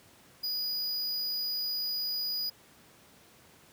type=tone; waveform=square; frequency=4922 Hz; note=D#8; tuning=20 cents flat; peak=-31 dBFS; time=0.43-2.5 s; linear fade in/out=10 ms; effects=pink hiss -58 dBFS RMS until 3.72 s + high-pass 100 Hz 12 dB/octave